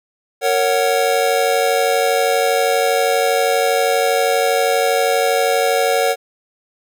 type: chord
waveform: square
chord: F# major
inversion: first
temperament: just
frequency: 462.5 / 555 / 740 Hz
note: A#4 / C#5 / F#5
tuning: -14 / +2 / 0 cents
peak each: -19 dBFS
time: 0.41-6.16 s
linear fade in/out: 50 ms
effects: none